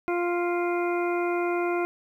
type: harmonic tone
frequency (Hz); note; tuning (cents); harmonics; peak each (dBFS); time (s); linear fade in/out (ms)
349.2; F4; 0; 1 / 2 / 3 / 4 / 6 / 7; -25 / -31 / -35 / -35 / -38 / -39; 0.08-1.85; 0
effects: 10-bit